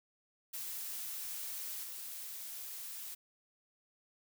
blue noise with level steps, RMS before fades -42 / -45 dBFS, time 0.53-3.15 s, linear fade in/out 10 ms, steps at 1.83 s, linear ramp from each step 10 ms, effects none

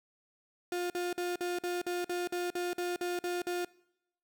35% pulse tone bursts, 353.9 Hz, F4, 23 cents sharp, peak -30 dBFS, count 13, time 0.72-3.648 s, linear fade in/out 2 ms, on 180 ms, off 49 ms, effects noise-tail reverb RT60 0.8 s tail -23 dB re dry

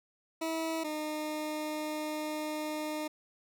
20% pulse tone pair in turn, 323.9 / 305.7 Hz, E4 / D#4, -30 / -30 cents, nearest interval minor second, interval 100 cents, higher first, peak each -27 / -29 dBFS, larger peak first, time 0.41-0.84 / 0.84-3.08 s, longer second, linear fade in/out 10 ms, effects none

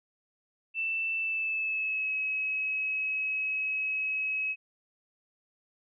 sine tone with pitch glide, 2661 to 2561 Hz, E7 to D#7, +16 to +49 cents, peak -28 dBFS, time 0.74-4.56 s, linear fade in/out 50 ms, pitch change -67 cents, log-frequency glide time 1.15-2.14 s, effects none

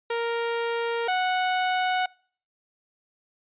sawtooth tone pair in turn, 466.2 / 737.7 Hz, A#4 / F#5, 0 / -5 cents, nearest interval minor sixth, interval 795 cents, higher second, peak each -21 / -18 dBFS, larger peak second, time 0.1-1.08 / 1.08-2.06 s, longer neither, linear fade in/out 5 ms, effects noise-tail reverb RT60 0.5 s tail -26 dB re dry + resampled to 8000 Hz

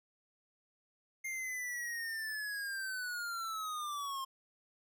square linear sweep, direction down, 2121 to 1058 Hz, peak -38 dBFS, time 1.24-4.25 s, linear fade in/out 10 ms, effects none

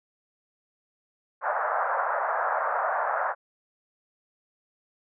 pink band-pass noise, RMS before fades -27 dBFS, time 1.41-3.35 s, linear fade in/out 50 ms, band 580 to 1600 Hz, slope 48 dB/octave, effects none

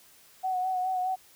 sine tone with vibrato, 742 Hz, F#5, 5 cents sharp, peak -26 dBFS, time 0.43-1.16 s, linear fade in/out 20 ms, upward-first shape sine, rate 4.8 Hz, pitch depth 30 cents each way, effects white hiss -57 dBFS RMS until 1.35 s

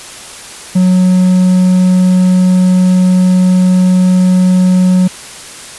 triangle tone, 183.5 Hz, F#3, 14 cents flat, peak -3 dBFS, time 0.75-5.08 s, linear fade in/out 10 ms, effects white hiss -29 dBFS RMS until 5.78 s + resampled to 24000 Hz

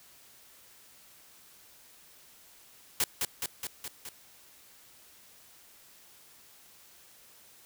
white noise with echo, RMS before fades -27 dBFS, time 3-3.04 s, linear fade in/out 2 ms, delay 210 ms, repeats 5, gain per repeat -3 dB, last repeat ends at 4.09 s, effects white hiss -57 dBFS RMS until 7.65 s

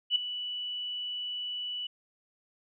sine tone with ADSR envelope, 2960 Hz, F#7, in tune, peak -20 dBFS, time 0.1-1.87 s, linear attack 57 ms, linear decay 6 ms, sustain -13 dB, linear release 6 ms, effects none

